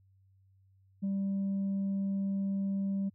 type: tone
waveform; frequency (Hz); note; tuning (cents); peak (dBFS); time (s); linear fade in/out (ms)
sine; 196; G3; 0; -27; 1.02-3.1; 20
effects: tanh soft clip ceiling -28 dBFS + added 96 Hz sine -62 dBFS peak until 3.14 s